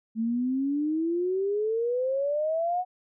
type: exponential sweep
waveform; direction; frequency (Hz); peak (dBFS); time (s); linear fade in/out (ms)
sine; up; 220 to 740; -24; 0.15-2.85; 50
effects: none